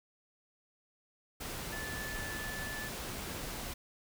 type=tone in noise; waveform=sine; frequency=1743 Hz; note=A6; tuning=17 cents flat; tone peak=-41 dBFS; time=1.72-2.89 s; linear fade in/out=10 ms; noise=pink; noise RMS=-41 dBFS; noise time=1.4-3.74 s; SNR=-3 dB; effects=none